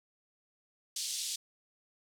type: band-pass noise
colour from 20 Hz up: pink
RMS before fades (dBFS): -37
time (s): 0.96-1.36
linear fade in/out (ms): 5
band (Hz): 3700 to 9800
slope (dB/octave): 24
effects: none